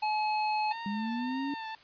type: tone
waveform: square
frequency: 854 Hz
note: G#5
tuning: 48 cents sharp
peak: -28 dBFS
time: 0.02-0.73 s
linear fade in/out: 10 ms
type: tone with vibrato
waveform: sawtooth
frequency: 904 Hz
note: A5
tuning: 47 cents sharp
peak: -33 dBFS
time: 0.71-1.75 s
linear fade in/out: 2 ms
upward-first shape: triangle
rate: 1.8 Hz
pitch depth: 49 cents each way
type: linear sweep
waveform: sine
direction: up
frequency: 198.4 to 286.9 Hz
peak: -31 dBFS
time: 0.86-1.54 s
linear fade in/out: 2 ms
effects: white hiss -57 dBFS RMS until 1.83 s + resampled to 11025 Hz